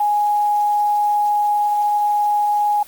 sine tone, 830.6 Hz, G#5, in tune, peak -14 dBFS, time 0-2.83 s, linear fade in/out 5 ms, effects white hiss -42 dBFS RMS until 2.87 s + Opus 24 kbps

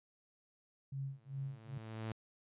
sawtooth tone with exponential growth, 110.8 Hz, A2, 13 cents sharp, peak -34 dBFS, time 0.92-2.12 s, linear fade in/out 0 ms, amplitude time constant 260 ms
sine tone with tremolo, 136.5 Hz, C#3, 26 cents flat, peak -37 dBFS, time 0.92-1.78 s, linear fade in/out 5 ms, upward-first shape sine, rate 2.5 Hz, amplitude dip 100%
effects resampled to 8000 Hz

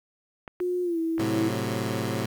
clicks, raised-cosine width 0.5 ms, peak -23 dBFS, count 4, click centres 0.478 / 0.602 / 1.181 / 1.265 s
sine tone with pitch glide, 358.8 to 327.1 Hz, F4 to E4, +47 to -13 cents, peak -24 dBFS, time 0.6-1.49 s, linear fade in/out 10 ms, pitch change -160 cents, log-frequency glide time 0.83-0.99 s
15% pulse chord, F# diminished, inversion first, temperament equal, 110 / 130.81 / 185 Hz, A2 / C3 / F#3, 0 / 0 / 0 cents, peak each -23 / -25 / -27 dBFS, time 1.19-2.26 s, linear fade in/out 5 ms
effects 9-bit

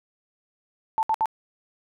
sine tone bursts, 883 Hz, A5, 6 cents sharp, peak -19 dBFS, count 3, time 0.98-1.257 s, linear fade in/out 0 ms, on 49 ms, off 65 ms, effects none

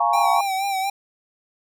sine chord, Bb minor seventh, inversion second, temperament equal, 698.5 / 830.6 / 932.3 / 1108.7 Hz, F5 / Ab5 / Bb5 / Db6, 0 / 0 / 0 / 0 cents, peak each -22 dBFS, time 0-0.41 s, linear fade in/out 5 ms
square tone with vibrato, 779 Hz, G5, 11 cents flat, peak -22 dBFS, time 0.13-0.9 s, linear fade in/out 5 ms, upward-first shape sine, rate 4.2 Hz, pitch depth 49 cents each way
effects none

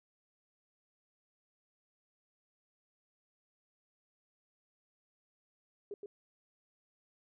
sine tone with echo, 406.9 Hz, G#4, 35 cents flat, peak -39 dBFS, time 5.91-5.94 s, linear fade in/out 2 ms, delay 120 ms, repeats 1, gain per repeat -3 dB, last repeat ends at 6.06 s, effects none

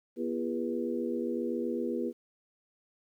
harmonic tone with a mistuned harmonic, 81 Hz, E2, 30 cents flat, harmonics 3 / 4 / 5 / 6, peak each -34 / -35 / -36 / -37 dBFS, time 0.16-2.13 s, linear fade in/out 50 ms, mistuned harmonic 4, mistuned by +70 cents, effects 11-bit

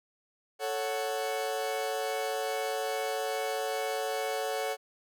40% pulse chord, F# minor, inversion first, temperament equal, 440 / 554.4 / 740 Hz, A4 / C#5 / F#5, 0 / 0 / 0 cents, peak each -34 dBFS, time 0.59-4.77 s, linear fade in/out 50 ms, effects none

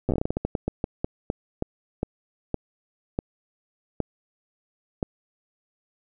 slowing click train, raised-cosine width 2 ms, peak -11 dBFS, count 23, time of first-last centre 0.09-5.028 s, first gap 8 ms, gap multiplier 1.26, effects none

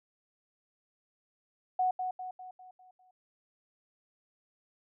sine tone with echo, 739 Hz, F#5, 2 cents flat, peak -25 dBFS, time 1.79-1.91 s, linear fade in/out 5 ms, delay 200 ms, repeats 6, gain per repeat -6 dB, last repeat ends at 3.11 s, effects none

